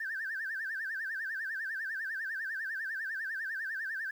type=tone with vibrato; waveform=sine; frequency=1671 Hz; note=G#6; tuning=10 cents sharp; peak=-33 dBFS; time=0-4.11 s; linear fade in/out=5 ms; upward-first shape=sine; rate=10 Hz; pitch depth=160 cents each way; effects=tanh soft clip ceiling -30 dBFS + 10-bit